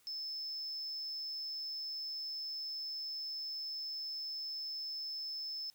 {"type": "tone", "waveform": "sine", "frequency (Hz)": 5250, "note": "E8", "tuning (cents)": -8, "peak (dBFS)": -36, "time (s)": [0.07, 5.7], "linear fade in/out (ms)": 0, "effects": ["tanh soft clip ceiling -38 dBFS", "white hiss -69 dBFS RMS until 5.74 s"]}